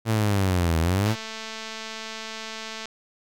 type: linear two-way sweep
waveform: sawtooth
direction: down then up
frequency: 114.2 to 79.4 to 114.2 Hz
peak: -16 dBFS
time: 0.05-1.16 s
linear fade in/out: 50 ms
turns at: 0.79 s
type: click train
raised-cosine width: 0.2 ms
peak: -18 dBFS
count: 398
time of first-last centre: 1.06-2.856 s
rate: 221 Hz
effects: none